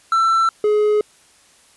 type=tone pair in turn; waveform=triangle; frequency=1338 / 421.4 Hz; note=E6 / G#4; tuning=+25 / +25 cents; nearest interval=octave + minor sixth; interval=2000 cents; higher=first; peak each=-11 dBFS; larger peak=neither; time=0.12-0.49 / 0.64-1.01 s; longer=neither; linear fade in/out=2 ms; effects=white hiss -52 dBFS RMS until 1.76 s + resampled to 24000 Hz